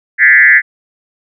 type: tone with frequency modulation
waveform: sine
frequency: 1864.7 Hz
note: A#6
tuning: in tune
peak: -3 dBFS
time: 0.18-0.62 s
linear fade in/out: 50 ms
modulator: 140 Hz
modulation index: 1.7
effects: none